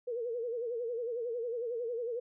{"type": "tone with vibrato", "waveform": "sine", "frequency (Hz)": 472.5, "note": "A#4", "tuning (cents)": 23, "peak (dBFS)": -33, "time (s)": [0.07, 2.2], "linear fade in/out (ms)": 10, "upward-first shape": "sine", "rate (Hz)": 11, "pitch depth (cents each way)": 92, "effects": []}